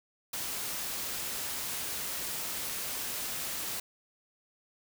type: noise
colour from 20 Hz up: white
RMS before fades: -36 dBFS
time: 0.33-3.8 s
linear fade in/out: 5 ms
effects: none